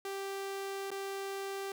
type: tone with dropouts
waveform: sawtooth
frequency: 392 Hz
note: G4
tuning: in tune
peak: -33 dBFS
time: 0.05-1.72 s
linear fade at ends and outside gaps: 2 ms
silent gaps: 0.905-0.915 s
effects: none